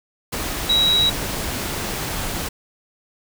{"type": "tone in noise", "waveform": "sine", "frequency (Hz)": 3863, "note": "B7", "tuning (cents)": -39, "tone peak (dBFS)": -14, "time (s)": [0.69, 1.1], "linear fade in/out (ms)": 10, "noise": "pink", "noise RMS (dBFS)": -26, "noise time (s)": [0.32, 2.49], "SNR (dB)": 9, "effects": []}